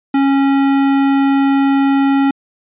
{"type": "tone with tanh clipping", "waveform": "sine", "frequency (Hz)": 274.9, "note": "C#4", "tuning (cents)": -14, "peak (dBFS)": -12, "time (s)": [0.14, 2.31], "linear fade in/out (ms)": 5, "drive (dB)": 18, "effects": ["resampled to 8000 Hz"]}